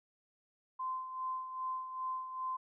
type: tone with tremolo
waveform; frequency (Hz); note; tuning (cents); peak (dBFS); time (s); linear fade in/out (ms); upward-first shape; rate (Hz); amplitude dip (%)
sine; 1035; C6; -19; -34; 0.79-2.57; 10; sine; 2.5; 60
effects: none